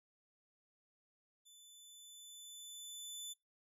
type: tone with level ramp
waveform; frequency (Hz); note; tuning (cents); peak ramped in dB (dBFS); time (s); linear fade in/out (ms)
20% pulse; 3507; A7; -6; -54 to -38; 1.45-3.34; 20
effects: noise-tail reverb RT60 0.2 s tail -25 dB re dry